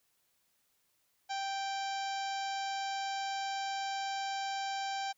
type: harmonic tone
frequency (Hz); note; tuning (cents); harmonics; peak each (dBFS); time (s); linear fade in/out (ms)
784; G5; 0; 1 / 2 / 3 / 4 / 5 / 6 / 7 / 8 / 9; -35 / -44 / -47 / -47 / -48 / -50 / -49 / -55 / -53; 1.29-5.13; 20
effects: white hiss -75 dBFS RMS until 5.17 s